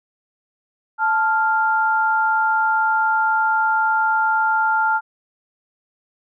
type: tone pair together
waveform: sine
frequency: 878 / 1393.7 Hz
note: A5 / F6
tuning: -4 / -4 cents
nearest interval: minor sixth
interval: 800 cents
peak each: -18 dBFS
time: 0.98-5.01 s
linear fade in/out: 50 ms
effects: none